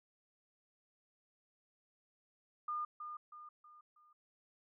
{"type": "tone with echo", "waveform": "sine", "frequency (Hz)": 1213, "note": "D#6", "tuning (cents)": -44, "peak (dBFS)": -36, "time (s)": [2.68, 2.85], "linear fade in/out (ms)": 5, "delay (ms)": 320, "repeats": 4, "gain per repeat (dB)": -7, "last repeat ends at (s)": 4.13, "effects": []}